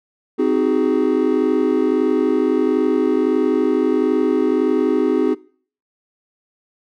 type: chord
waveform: triangle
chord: Ab dominant seventh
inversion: first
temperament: just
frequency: 259.6 / 311.5 / 373.8 / 415.3 Hz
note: C4 / Eb4 / Gb4 / Ab4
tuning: -13 / +2 / +18 / 0 cents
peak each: -18 dBFS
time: 0.38-5.35 s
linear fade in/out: 20 ms
effects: noise-tail reverb RT60 0.5 s tail -23 dB re dry